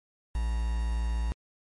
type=tone with quantisation; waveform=triangle; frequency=57 Hz; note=A#1; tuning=38 cents flat; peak=-24 dBFS; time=0.35-1.32 s; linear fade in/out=0 ms; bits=7; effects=MP3 48 kbps